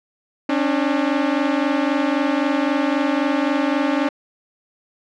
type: tone pair together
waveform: sawtooth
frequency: 272.7 / 296.5 Hz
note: C#4 / D4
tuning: -28 / +17 cents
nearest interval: minor second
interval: 145 cents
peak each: -16 dBFS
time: 0.49-4.09 s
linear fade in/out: 5 ms
effects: low-pass 3000 Hz 12 dB/octave